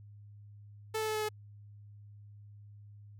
sawtooth tone with pitch steps, 438.3 / 435.3 / 432.3 / 429.3 / 426.3 Hz, A4 / A4 / A4 / A4 / G#4, -7 / -19 / -31 / -43 / +45 cents, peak -28 dBFS, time 0.94-1.29 s, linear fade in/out 10 ms, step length 70 ms, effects added 103 Hz sine -50 dBFS peak until 3.19 s

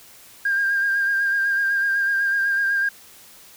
sine tone with vibrato, 1604 Hz, G6, 39 cents sharp, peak -17 dBFS, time 0.45-2.89 s, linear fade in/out 5 ms, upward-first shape sine, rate 8 Hz, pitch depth 29 cents each way, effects tanh soft clip ceiling -13 dBFS + white hiss -47 dBFS RMS until 3.56 s

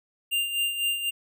square tone with tremolo, 2794 Hz, F7, in tune, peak -23 dBFS, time 0.31-1.11 s, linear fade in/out 20 ms, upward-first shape sine, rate 4 Hz, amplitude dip 60%, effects none

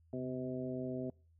harmonic tone with a mistuned harmonic, 127.8 Hz, C3, 40 cents flat, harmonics 1 / 2 / 3 / 4 / 5, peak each -44 / -40 / -43 / -48 / -45 dBFS, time 0.13-1.1 s, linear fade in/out 2 ms, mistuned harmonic 1, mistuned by +61 cents, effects noise-tail reverb RT60 0.4 s tail -25 dB re dry + added 82 Hz sine -64 dBFS peak until 1.39 s

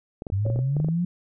clicks, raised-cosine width 2 ms, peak -19 dBFS, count 11, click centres 0.221 / 0.268 / 0.301 / 0.464 / 0.501 / 0.56 / 0.59 / 0.767 / 0.801 / 0.846 / 0.886 s
sine linear sweep, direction up, 92.5 to 180 Hz, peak -21 dBFS, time 0.32-1.05 s, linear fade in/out 5 ms
sine tone with exponential decay, 554 Hz, C#5, 1 cent flat, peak -29 dBFS, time 0.45-0.85 s, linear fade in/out 5 ms, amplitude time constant 86 ms
effects none

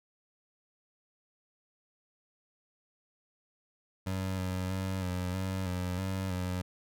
25% pulse tone with pitch steps, 94.5 / 92.4 / 94.7 / 90.6 / 94.6 / 90.3 / 95.2 / 91.1 Hz, F#2 / F#2 / F#2 / F#2 / F#2 / F#2 / F#2 / F#2, +37 / -2 / +41 / -36 / +39 / -42 / +50 / -26 cents, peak -28 dBFS, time 4.06-6.62 s, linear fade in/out 10 ms, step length 320 ms, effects none

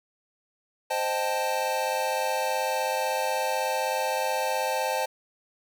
square chord, A half-diminished seventh, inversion first, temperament equal, 523.3 / 622.3 / 784 / 880 Hz, C5 / Eb5 / G5 / A5, 0 / 0 / 0 / 0 cents, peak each -31 / -33 / -33 / -30 dBFS, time 0.9-5.06 s, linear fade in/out 10 ms, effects none

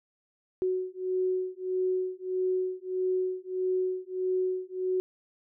sine beating tone pair, 369.7 / 371.3 Hz, F#4 / F#4, -1 / +6 cents, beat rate 1.6 Hz, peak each -30 dBFS, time 0.62-5 s, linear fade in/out 0 ms, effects none

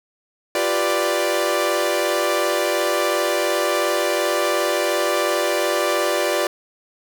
sawtooth chord, G dominant seventh, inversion third, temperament equal, 349.2 / 392 / 493.9 / 587.3 Hz, F4 / G4 / B4 / D5, 0 / 0 / 0 / 0 cents, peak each -21 / -22 / -22 / -17 dBFS, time 0.55-6.47 s, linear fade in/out 2 ms, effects none

